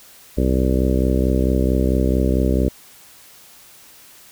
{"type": "harmonic tone", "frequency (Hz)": 64.5, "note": "C2", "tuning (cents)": -24, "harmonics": [1, 2, 3, 4, 5, 6, 7, 8, 9], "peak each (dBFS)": [-18, -25, -23, -23, -25, -26, -27, -31, -29], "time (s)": [0.37, 2.69], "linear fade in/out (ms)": 10, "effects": ["white hiss -46 dBFS RMS until 4.31 s"]}